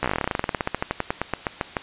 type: slowing click train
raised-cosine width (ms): 0.5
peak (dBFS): -7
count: 30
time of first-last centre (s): 0.03-1.768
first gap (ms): 14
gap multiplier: 1.09
effects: white hiss -41 dBFS RMS until 1.82 s + resampled to 8000 Hz